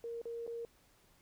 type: tone with dropouts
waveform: sine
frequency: 466 Hz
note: A#4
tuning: 1 cent flat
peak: -39 dBFS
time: 0.04-0.65 s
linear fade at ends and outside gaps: 1 ms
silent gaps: 0.216-0.255 / 0.466-0.476 s
effects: pink hiss -68 dBFS RMS until 1.21 s